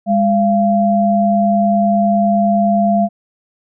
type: tone pair together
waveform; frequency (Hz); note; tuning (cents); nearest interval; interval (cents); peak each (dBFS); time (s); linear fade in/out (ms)
sine; 204 / 686.2; G#3 / F5; -31 / -31; octave + major sixth; 2100; -13; 0.06-3.09; 50
effects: none